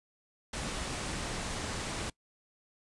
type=low-pass noise; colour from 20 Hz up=pink; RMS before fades=-37 dBFS; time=0.53-2.1 s; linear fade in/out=5 ms; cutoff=10000 Hz; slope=48 dB/octave; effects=noise-tail reverb RT60 0.1 s tail -23 dB re dry + resampled to 24000 Hz